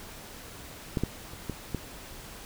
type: clicks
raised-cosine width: 3 ms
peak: -14 / -13 / -30 / -19 / -17 dBFS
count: 5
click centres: 0.972 / 1.036 / 1.335 / 1.497 / 1.747 s
effects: pink hiss -45 dBFS RMS until 2.45 s